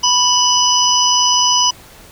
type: harmonic tone with a mistuned harmonic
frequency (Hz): 987.8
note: B5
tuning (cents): 0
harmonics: 1 / 3 / 5 / 6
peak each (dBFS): -16 / -16 / -16 / -16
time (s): 0.03-1.71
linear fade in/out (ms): 10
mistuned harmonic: 5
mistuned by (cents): +36
effects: pink hiss -41 dBFS RMS until 2.11 s